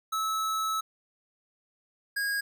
square tone pair in turn, 1300 / 1637.9 Hz, E6 / G#6, -24 / -24 cents, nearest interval major third, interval 400 cents, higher second, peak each -28 dBFS, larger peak neither, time 0.12-0.81 / 2.16-2.41 s, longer first, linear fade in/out 10 ms, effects none

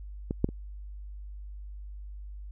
clicks, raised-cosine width 3 ms, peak -17 / -10 / -24 dBFS, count 3, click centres 0.309 / 0.444 / 0.489 s, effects added 50 Hz sine -39 dBFS peak until 2.51 s

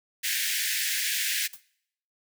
pink high-pass noise, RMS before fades -28 dBFS, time 0.23-1.48 s, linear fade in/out 20 ms, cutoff 1600 Hz, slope 96 dB/octave
blue noise with exponential decay, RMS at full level -36 dBFS, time 1.53-1.63 s, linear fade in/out 5 ms, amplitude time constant 21 ms
effects noise-tail reverb RT60 0.7 s tail -24 dB re dry

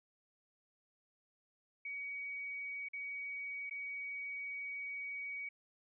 sine tone with dropouts, 2257 Hz, C#7, 31 cents sharp, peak -40 dBFS, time 1.85-5.49 s, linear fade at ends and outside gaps 5 ms, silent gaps 2.886-2.933 / 3.697-3.709 s, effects none

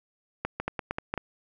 two click trains, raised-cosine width 0.5 ms, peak -15 / -13 dBFS, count 4 / 4, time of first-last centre 0.6-1.177 / 0.45-1.14 s, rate 5.2 / 4.35 Hz, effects none

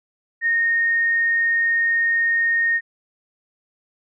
sine tone, 1848 Hz, A#6, 16 cents flat, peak -16 dBFS, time 0.41-2.81 s, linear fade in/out 50 ms, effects none

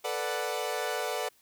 sawtooth chord, B minor seventh, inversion third, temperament equal, 440 / 493.9 / 587.3 / 740 Hz, A4 / B4 / D5 / F#5, 0 / 0 / 0 / 0 cents, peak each -32 dBFS, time 0.04-1.29 s, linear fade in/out 10 ms, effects white hiss -64 dBFS RMS until 1.41 s

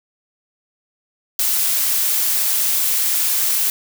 blue noise, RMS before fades -18 dBFS, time 1.39-3.7 s, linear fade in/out 2 ms, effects none

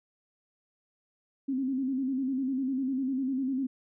sine tone with vibrato, 264.4 Hz, C4, 18 cents sharp, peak -27 dBFS, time 1.48-3.67 s, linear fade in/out 10 ms, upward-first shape square, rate 10 Hz, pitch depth 60 cents each way, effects none

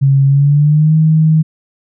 sine tone with pitch glide, 137.2 to 157.6 Hz, C#3 to D#3, -17 to +23 cents, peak -6 dBFS, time 0.01-1.43 s, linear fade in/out 20 ms, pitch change +240 cents, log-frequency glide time 0.26-0.95 s, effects none

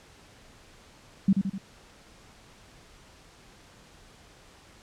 sine tone with echo, 194.1 Hz, G3, 17 cents flat, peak -16 dBFS, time 1.28-1.33 s, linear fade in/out 5 ms, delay 84 ms, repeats 3, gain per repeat -5 dB, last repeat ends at 1.582 s, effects pink hiss -54 dBFS RMS until 4.82 s + low-pass 8000 Hz 12 dB/octave

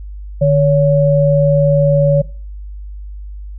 sine tone pair together, 149.9 / 563.5 Hz, D3 / C#5, +36 / +28 cents, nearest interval octave + major seventh, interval 2292 cents, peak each -11 dBFS, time 0.41-2.22 s, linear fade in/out 10 ms, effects noise-tail reverb RT60 0.4 s tail -21 dB re dry + added 50 Hz sine -26 dBFS peak until 3.58 s

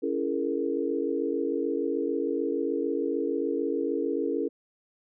sine chord, A# half-diminished seventh, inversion first, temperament just, 279.7 / 335.6 / 419.5 / 466.2 Hz, C#4 / E4 / G#4 / A#4, +16 / +31 / +17 / 0 cents, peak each -31 dBFS, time 0.02-4.49 s, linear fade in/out 20 ms, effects none

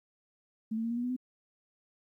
sine tone with pitch steps, 220 / 225.3 / 230.7 / 236.2 / 241.9 / 247.7 / 253.6 Hz, A3 / A3 / A#3 / A#3 / B3 / B3 / B3, 0 / +41 / -18 / +23 / -36 / +5 / +46 cents, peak -30 dBFS, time 0.71-1.165 s, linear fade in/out 10 ms, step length 65 ms, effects 12-bit

